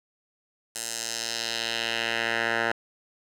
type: tone with band-pass filter sweep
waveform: 10% pulse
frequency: 115.1 Hz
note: A#2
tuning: 22 cents flat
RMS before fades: -29 dBFS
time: 0.75-2.72 s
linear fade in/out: 5 ms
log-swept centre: 8500 to 1400 Hz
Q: 1.5
effects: none